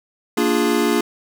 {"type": "chord", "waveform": "square", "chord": "Bb dominant seventh", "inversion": "none", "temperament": "equal", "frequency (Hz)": [233.1, 293.7, 349.2, 415.3], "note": ["Bb3", "D4", "F4", "Ab4"], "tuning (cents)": [0, 0, 0, 0], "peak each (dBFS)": -22, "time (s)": [0.37, 1.01], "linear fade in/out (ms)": 5, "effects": []}